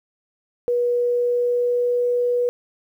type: tone with pitch glide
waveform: sine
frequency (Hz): 484.2 to 487.3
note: B4 to B4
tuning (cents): -34 to -23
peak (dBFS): -17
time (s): 0.68-2.49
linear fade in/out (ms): 0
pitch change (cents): +11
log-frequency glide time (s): 0.92-1.93
effects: 9-bit